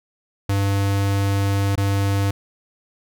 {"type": "tone with dropouts", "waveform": "square", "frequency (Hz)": 99.2, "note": "G2", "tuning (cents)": 21, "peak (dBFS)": -18, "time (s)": [0.49, 2.31], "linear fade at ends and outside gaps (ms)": 5, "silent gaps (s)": [1.756, 1.776], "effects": []}